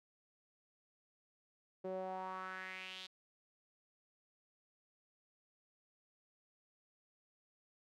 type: tone with band-pass filter sweep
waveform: sawtooth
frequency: 187 Hz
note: F#3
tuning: 19 cents sharp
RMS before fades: -45 dBFS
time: 1.84-3.07 s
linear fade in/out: 10 ms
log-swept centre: 460 to 3800 Hz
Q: 3.7
effects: none